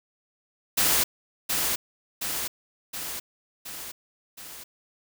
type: noise with echo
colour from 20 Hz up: white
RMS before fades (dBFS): -22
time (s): 0.77-1.04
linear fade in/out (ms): 10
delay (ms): 720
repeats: 5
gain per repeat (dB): -4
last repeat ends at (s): 4.64
effects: none